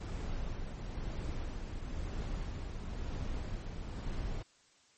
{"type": "noise with tremolo", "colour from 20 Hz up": "brown", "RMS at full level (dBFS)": -37, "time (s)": [0, 4.43], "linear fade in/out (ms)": 10, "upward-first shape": "sine", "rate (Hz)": 1, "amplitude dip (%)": 35, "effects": ["white hiss -66 dBFS RMS until 4.97 s", "MP3 32 kbps"]}